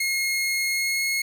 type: tone with pitch glide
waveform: sawtooth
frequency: 2154 to 2168 Hz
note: C7 to C#7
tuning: +50 to -39 cents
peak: -19 dBFS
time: 0-1.22 s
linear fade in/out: 5 ms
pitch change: +11 cents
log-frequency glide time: 0.7-1.03 s
effects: none